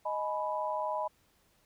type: chord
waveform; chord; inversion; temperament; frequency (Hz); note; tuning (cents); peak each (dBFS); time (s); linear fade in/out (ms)
sine; G# minor; second; equal with one note detuned; 622.3 / 845.1 / 987.8; D#5 / G#5 / B5; 0 / +30 / 0; -35 / -37 / -34; 0.05-1.08; 10
effects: pink hiss -69 dBFS RMS until 1.65 s